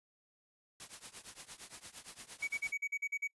white noise with tremolo, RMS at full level -46 dBFS, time 0.8-2.73 s, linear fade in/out 0 ms, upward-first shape triangle, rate 8.7 Hz, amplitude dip 95%
triangle tone bursts, 2264 Hz, C#7, 36 cents sharp, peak -32 dBFS, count 9, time 2.42-3.276 s, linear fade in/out 10 ms, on 56 ms, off 44 ms
effects noise-tail reverb RT60 0.1 s tail -23 dB re dry + resampled to 24000 Hz

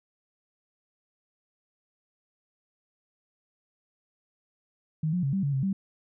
sine tone with pitch steps, 156.7 / 179.2 / 137.7 / 194.2 / 141.5 / 134.1 / 193.9 Hz, D#3 / F3 / C#3 / G3 / C#3 / C3 / G3, +13 / +45 / -11 / -16 / +36 / +43 / -19 cents, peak -24 dBFS, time 5.03-5.73 s, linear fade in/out 5 ms, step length 100 ms, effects none

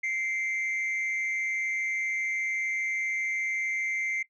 sine tone pair together, 2091 / 2296 Hz, C7 / D7, -2 / -40 cents, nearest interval major second, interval 162 cents, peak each -26 / -34 dBFS, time 0.03-4.23 s, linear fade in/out 10 ms, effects noise-tail reverb RT60 0.1 s tail -18 dB re dry + tanh soft clip ceiling -25 dBFS

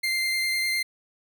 30% pulse tone with vibrato, 2093 Hz, C7, in tune, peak -21 dBFS, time 0.03-0.83 s, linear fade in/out 10 ms, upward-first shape sine, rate 9.9 Hz, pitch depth 11 cents each way, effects none

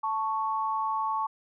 sine tone pair together, 880 / 1108.7 Hz, A5 / C#6, 0 / 0 cents, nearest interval major third, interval 400 cents, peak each -29 / -29 dBFS, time 0.03-1.27 s, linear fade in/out 10 ms, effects none

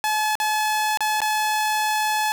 sawtooth tone with dropouts, 857 Hz, A5, 46 cents flat, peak -16 dBFS, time 0.04-2.32 s, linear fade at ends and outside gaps 0 ms, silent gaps 0.354-0.401 / 0.973-1.006 / 1.204-1.217 s, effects none

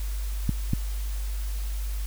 clicks, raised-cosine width 5 ms, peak -10 dBFS, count 2, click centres 0.493 / 0.734 s, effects added 50 Hz sine -27 dBFS peak until 2.06 s + white hiss -44 dBFS RMS until 2.06 s

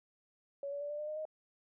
sine tone with pitch steps, 561 / 570.8 / 580.8 / 590.9 / 601.3 / 611.8 / 622.5 Hz, C#5 / D5 / D5 / D5 / D5 / D#5 / D#5, +21 / -49 / -19 / +10 / +41 / -29 / +1 cents, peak -37 dBFS, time 0.63-1.253 s, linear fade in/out 2 ms, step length 89 ms, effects none

